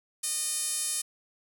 5% pulse tone with band-pass filter, 612 Hz, D#5, 29 cents flat, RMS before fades -31 dBFS, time 0.23-1.02 s, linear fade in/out 10 ms, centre 11000 Hz, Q 6.2, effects none

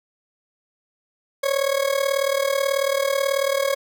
40% pulse tone with amplitude modulation, 550 Hz, C#5, 14 cents flat, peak -15 dBFS, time 1.43-3.75 s, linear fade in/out 10 ms, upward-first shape sine, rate 38.3 Hz, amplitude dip 80%, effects none

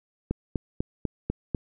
click train, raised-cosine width 3 ms, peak -13 dBFS, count 6, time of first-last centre 0.31-1.548 s, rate 4.04 Hz, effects none

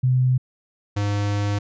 sine / square tone pair in turn, 127.7 / 102.3 Hz, C3 / G#2, -42 / -26 cents, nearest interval major third, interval 384 cents, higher first, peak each -15 / -21 dBFS, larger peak first, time 0.03-0.38 / 0.96-1.59 s, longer second, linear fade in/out 10 ms, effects resampled to 16000 Hz

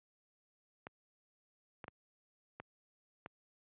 clicks, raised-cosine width 0.5 ms, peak -30 dBFS, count 5, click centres 0.869 / 1.842 / 1.881 / 2.6 / 3.261 s, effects high-pass 80 Hz 12 dB/octave + resampled to 8000 Hz

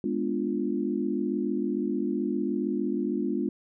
sine chord, G# diminished seventh, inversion none, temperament equal, 207.7 / 246.9 / 293.7 / 349.2 Hz, G#3 / B3 / D4 / F4, 0 / 0 / 0 / 0 cents, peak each -31 dBFS, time 0.04-3.49 s, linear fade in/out 2 ms, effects none

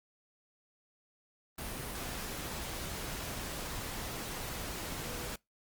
sine tone in noise, 488.7 Hz, B4, 18 cents flat, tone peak -48 dBFS, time 5.04-5.27 s, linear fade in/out 5 ms, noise pink, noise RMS -40 dBFS, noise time 1.58-5.36 s, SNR -11 dB, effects noise-tail reverb RT60 0.2 s tail -25 dB re dry + Opus 32 kbps

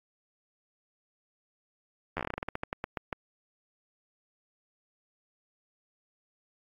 slowing click train, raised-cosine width 0.5 ms, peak -17 dBFS, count 18, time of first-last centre 2.17-3.128 s, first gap 11 ms, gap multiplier 1.18, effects AAC 32 kbps

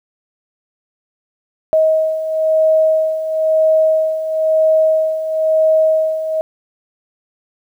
sine beating tone pair, 632 / 633 Hz, D#5 / D#5, +27 / +30 cents, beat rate 1 Hz, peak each -18 / -12 dBFS, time 1.73-6.41 s, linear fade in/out 0 ms, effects 8-bit

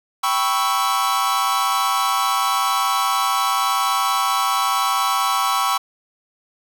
45% pulse chord, C# half-diminished seventh, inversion second, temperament equal, 784 / 987.8 / 1108.7 / 1318.5 Hz, G5 / B5 / C#6 / E6, 0 / 0 / 0 / 0 cents, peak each -25 / -24 / -21 / -23 dBFS, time 0.23-5.78 s, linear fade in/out 10 ms, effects none

